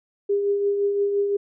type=tone with tremolo; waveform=sine; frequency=403.5 Hz; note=G#4; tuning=50 cents flat; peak=-17 dBFS; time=0.29-1.37 s; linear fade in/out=10 ms; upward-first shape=triangle; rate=5.8 Hz; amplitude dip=45%; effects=none